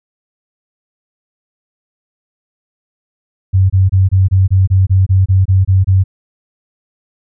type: tone bursts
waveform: sine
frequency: 95 Hz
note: F#2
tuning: 46 cents sharp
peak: -6 dBFS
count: 13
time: 3.53-6.04 s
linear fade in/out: 20 ms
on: 170 ms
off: 25 ms
effects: none